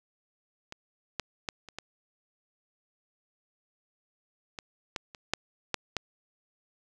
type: clicks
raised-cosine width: 0.2 ms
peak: -23 / -13 / -14 / -28 / -20 / -21 / -15 / -27 / -8 / -10 / -12 dBFS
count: 11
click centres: 0.724 / 1.197 / 1.488 / 1.687 / 1.786 / 4.588 / 4.962 / 5.148 / 5.336 / 5.743 / 5.967 s
effects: none